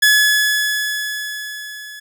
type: tone with level ramp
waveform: sawtooth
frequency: 1703 Hz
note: G#6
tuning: 43 cents sharp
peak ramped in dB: -5 to -29 dBFS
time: 0.02-2 s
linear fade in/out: 10 ms
effects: none